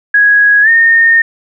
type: tone with pitch glide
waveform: sine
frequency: 1661.2 to 1832.6 Hz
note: G#6 to A#6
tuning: 0 to -30 cents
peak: -4 dBFS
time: 0.14-1.22 s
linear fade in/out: 5 ms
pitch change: +170 cents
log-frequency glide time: 0.62-0.69 s
effects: none